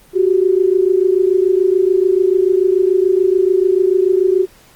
sine tone pair together, 365.1 / 392 Hz, F#4 / G4, -23 / 0 cents, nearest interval minor second, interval 123 cents, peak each -12 / -14 dBFS, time 0.13-4.47 s, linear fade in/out 50 ms, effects pink hiss -47 dBFS RMS until 4.75 s + Opus 24 kbps

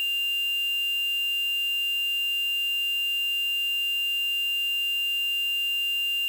sine tone with quantisation, 2794 Hz, F7, in tune, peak -24 dBFS, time 0-6.28 s, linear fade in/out 0 ms, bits 6, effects none

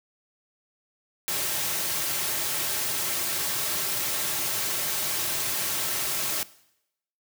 white noise with comb filter, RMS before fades -28 dBFS, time 1.28-6.43 s, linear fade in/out 0 ms, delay 4.1 ms, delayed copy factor -0.5, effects noise-tail reverb RT60 0.8 s tail -19 dB re dry + high-pass 100 Hz 12 dB/octave

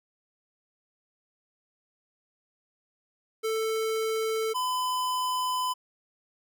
square tone pair in turn, 442.5 / 1009 Hz, A4 / B5, +10 / +37 cents, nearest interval octave + major second, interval 1427 cents, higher second, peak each -27 dBFS, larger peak neither, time 3.43-4.54 / 4.54-5.74 s, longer second, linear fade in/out 20 ms, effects none

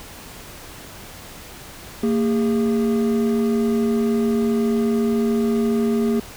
triangle tone pair together, 228.5 / 407.1 Hz, A#3 / G#4, -34 / -35 cents, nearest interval minor seventh, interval 999 cents, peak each -16 / -20 dBFS, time 2.03-6.2 s, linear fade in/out 5 ms, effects pink hiss -39 dBFS RMS until 6.36 s

